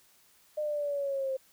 sine linear sweep, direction down, 609 to 525 Hz, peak -29 dBFS, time 0.57-1.37 s, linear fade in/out 10 ms, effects white hiss -63 dBFS RMS until 1.52 s

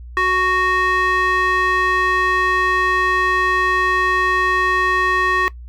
square tone with band-pass filter, 370 Hz, F#4, in tune, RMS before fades -17 dBFS, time 0.17-5.48 s, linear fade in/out 0 ms, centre 1500 Hz, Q 9.5, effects noise-tail reverb RT60 0.1 s tail -19 dB re dry + added 60 Hz sine -32 dBFS peak until 5.68 s

